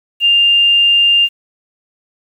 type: tone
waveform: sine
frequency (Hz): 2800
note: F7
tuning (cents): +4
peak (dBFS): -7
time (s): 0.2-1.29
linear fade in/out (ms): 50
effects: 7-bit